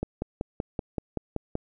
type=click train; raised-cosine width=2 ms; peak=-15 dBFS; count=9; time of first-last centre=0.03-1.554 s; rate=5.25 Hz; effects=none